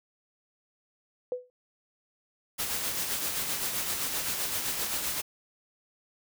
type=tone with exponential decay; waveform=sine; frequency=498.2 Hz; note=B4; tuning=15 cents sharp; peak=-25 dBFS; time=1.32-1.5 s; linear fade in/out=1 ms; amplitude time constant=37 ms
type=noise with tremolo; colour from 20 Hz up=white; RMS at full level=-30 dBFS; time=2.58-5.22 s; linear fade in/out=20 ms; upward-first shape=sine; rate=7.7 Hz; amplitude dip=40%
effects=none